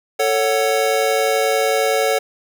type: chord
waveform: square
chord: F# minor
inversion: first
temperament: just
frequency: 444 / 555 / 740 Hz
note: A4 / C#5 / F#5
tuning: +16 / +2 / 0 cents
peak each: -20 / -20 / -22 dBFS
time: 0.19-2.19 s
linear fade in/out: 10 ms
effects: none